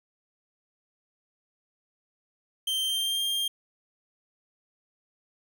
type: tone with pitch glide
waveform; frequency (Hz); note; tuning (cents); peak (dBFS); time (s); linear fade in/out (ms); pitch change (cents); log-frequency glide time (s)
45% pulse; 3136 to 3200; G7 to G7; 0 to +35; -26; 2.67-3.48; 5; +35; 2.85-3.21
effects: none